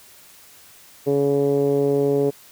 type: tone with low-pass filter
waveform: 10% pulse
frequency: 141 Hz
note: C#3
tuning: 30 cents sharp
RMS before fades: -19 dBFS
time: 1.06-2.31 s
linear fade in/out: 20 ms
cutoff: 440 Hz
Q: 3.5
effects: white hiss -48 dBFS RMS until 2.51 s